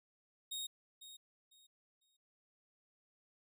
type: tone with echo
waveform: sawtooth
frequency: 3735 Hz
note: A#7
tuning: 3 cents sharp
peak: -37 dBFS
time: 0.51-0.67 s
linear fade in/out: 10 ms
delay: 500 ms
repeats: 3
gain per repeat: -12 dB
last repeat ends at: 2.17 s
effects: none